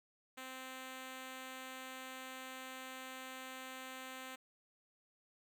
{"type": "tone", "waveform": "5% pulse", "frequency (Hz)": 260, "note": "C4", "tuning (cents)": -11, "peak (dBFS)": -35, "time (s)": [0.37, 4.36], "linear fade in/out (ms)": 10, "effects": []}